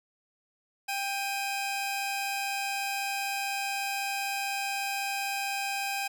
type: tone pair together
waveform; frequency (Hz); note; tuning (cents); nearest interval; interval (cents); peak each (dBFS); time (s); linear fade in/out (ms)
sawtooth; 791 / 2509; G5 / D#7; +15 / +14; octave + minor sixth; 1999; -28 / -31; 0.88-6.08; 10
effects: none